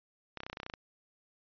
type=clicks; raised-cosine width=0.3 ms; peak=-24 dBFS; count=12; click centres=0.373 / 0.404 / 0.434 / 0.465 / 0.499 / 0.53 / 0.571 / 0.601 / 0.632 / 0.664 / 0.699 / 0.738 s; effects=resampled to 11025 Hz